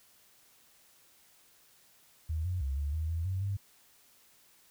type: tone with pitch steps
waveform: sine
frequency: 79.1 / 90.1 / 67.7 / 71.9 / 79.1 / 82.6 / 94.2 / 99.2 Hz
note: D#2 / F#2 / C#2 / D2 / D#2 / E2 / F#2 / G2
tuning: +29 / -45 / -40 / -36 / +29 / +4 / +32 / +21 cents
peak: -30 dBFS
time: 2.29-3.57 s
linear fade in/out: 10 ms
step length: 160 ms
effects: white hiss -63 dBFS RMS until 4.7 s